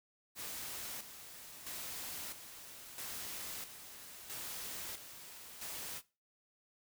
white noise with tremolo, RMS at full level -44 dBFS, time 0.35-6.02 s, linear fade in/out 50 ms, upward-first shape square, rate 0.76 Hz, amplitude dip 60%, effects noise-tail reverb RT60 0.3 s tail -19 dB re dry

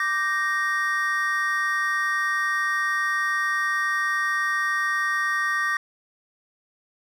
triangle chord, G minor, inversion second, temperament equal with one note detuned, 1174.7 / 1558.1 / 1864.7 Hz, D6 / G6 / Bb6, 0 / -11 / 0 cents, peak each -25 / -28 / -22 dBFS, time 0-5.77 s, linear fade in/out 2 ms, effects none

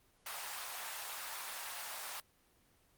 pink high-pass noise, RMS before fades -43 dBFS, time 0.26-2.2 s, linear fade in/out 2 ms, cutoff 720 Hz, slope 24 dB/octave, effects pink hiss -70 dBFS RMS until 2.97 s + Opus 24 kbps

